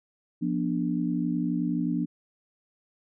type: chord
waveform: sine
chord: B diminished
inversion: second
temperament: equal with one note detuned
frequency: 174.61 / 242.4 / 293.7 Hz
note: F3 / B3 / D4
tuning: 0 / -32 / 0 cents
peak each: -29 dBFS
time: 0.41-2.06 s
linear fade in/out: 20 ms
effects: none